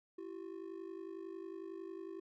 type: ring-modulated tone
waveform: triangle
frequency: 360 Hz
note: F#4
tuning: 47 cents flat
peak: -39 dBFS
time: 0.18-2.2 s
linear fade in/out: 5 ms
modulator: 25.5 Hz
effects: none